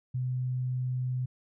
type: tone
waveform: sine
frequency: 126.9 Hz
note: B2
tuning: 47 cents sharp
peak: -28 dBFS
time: 0.14-1.26 s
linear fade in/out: 10 ms
effects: none